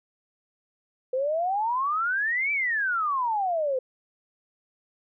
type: exponential two-way sweep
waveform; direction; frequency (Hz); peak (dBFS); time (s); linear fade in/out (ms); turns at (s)
sine; up then down; 501 to 2349 to 501; -23; 1.13-3.79; 5; 2.52
effects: none